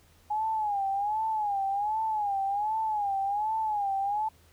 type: tone with vibrato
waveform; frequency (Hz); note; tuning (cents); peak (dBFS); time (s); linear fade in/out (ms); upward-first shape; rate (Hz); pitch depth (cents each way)
sine; 830.6; G#5; 0; -26; 0.3-4.29; 10; sine; 1.3; 110
effects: added 82 Hz sine -60 dBFS peak until 4.52 s + pink hiss -62 dBFS RMS until 4.52 s